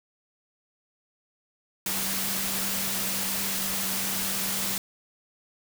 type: tone in noise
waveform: sine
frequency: 193.4 Hz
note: G3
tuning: 23 cents flat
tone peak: -38 dBFS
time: 1.86-4.78 s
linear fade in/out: 2 ms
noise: white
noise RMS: -29 dBFS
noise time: 1.86-4.78 s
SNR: -12 dB
effects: none